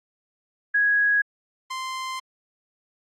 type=tone pair in turn; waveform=sine / sawtooth; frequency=1661 / 1042.4 Hz; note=G#6 / C6; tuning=0 / -7 cents; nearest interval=minor sixth; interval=807 cents; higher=first; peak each=-17 / -25 dBFS; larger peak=first; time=0.74-1.22 / 1.7-2.2 s; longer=second; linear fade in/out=10 ms; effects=low-pass 8000 Hz 12 dB/octave + AAC 48 kbps